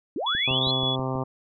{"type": "linear sweep", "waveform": "sine", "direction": "up", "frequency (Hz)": [233.3, 4186], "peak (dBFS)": -26, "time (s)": [0.16, 0.71], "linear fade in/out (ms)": 2}
{"type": "tone with tremolo", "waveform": "sine", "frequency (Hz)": 3400, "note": "G#7", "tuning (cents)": 40, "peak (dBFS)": -23, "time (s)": [0.26, 0.96], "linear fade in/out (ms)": 10, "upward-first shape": "sine", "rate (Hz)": 6.9, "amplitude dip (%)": 30}
{"type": "click train", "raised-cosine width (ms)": 3, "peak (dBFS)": -24, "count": 6, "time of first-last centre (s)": [0.35, 1.155], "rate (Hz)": 6.21}
{"type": "harmonic tone", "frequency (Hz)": 130.81, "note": "C3", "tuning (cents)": 0, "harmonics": [1, 2, 3, 4, 5, 6, 7, 8, 9], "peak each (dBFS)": [-29, -32, -34, -35, -36, -37, -37, -38, -39], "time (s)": [0.47, 1.24], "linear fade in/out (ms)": 10}
{"effects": []}